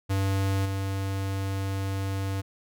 square tone with level steps, 97.2 Hz, G2, 14 cents flat, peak -24 / -28 dBFS, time 0.09-2.42 s, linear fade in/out 20 ms, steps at 0.65 s, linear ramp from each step 10 ms, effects none

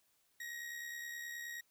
40% pulse tone with amplitude modulation, 1891 Hz, A#6, 24 cents sharp, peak -40 dBFS, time 0.4-1.61 s, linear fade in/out 5 ms, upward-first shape sine, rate 69.5 Hz, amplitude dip 45%, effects white hiss -75 dBFS RMS until 1.7 s

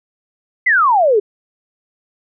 sine exponential sweep, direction down, 2093 to 392 Hz, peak -9 dBFS, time 0.66-1.2 s, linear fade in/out 10 ms, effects none

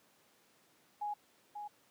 sine tone with echo, 830.6 Hz, G#5, in tune, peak -35 dBFS, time 1.01-1.14 s, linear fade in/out 10 ms, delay 540 ms, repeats 1, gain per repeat -6 dB, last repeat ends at 1.68 s, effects pink hiss -68 dBFS RMS until 1.9 s + high-pass 200 Hz 12 dB/octave

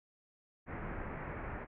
pink low-pass noise, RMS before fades -42 dBFS, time 0.66-1.67 s, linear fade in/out 50 ms, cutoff 2200 Hz, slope 48 dB/octave, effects none

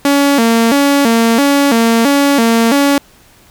sawtooth tone with vibrato, 254.3 Hz, C4, 49 cents flat, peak -4 dBFS, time 0.05-2.98 s, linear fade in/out 2 ms, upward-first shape square, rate 1.5 Hz, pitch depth 180 cents each way, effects pink hiss -45 dBFS RMS until 3.5 s

